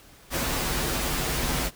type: noise with comb filter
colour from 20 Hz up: pink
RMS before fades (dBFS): -27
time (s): 0.3-1.71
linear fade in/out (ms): 50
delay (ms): 10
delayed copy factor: -0.6
effects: pink hiss -52 dBFS RMS until 1.75 s